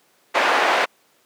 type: band-pass noise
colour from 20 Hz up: pink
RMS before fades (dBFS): -18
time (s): 0.34-0.86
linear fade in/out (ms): 20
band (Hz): 590 to 2200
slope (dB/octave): 12
effects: pink hiss -59 dBFS RMS until 1.25 s + high-pass 300 Hz 12 dB/octave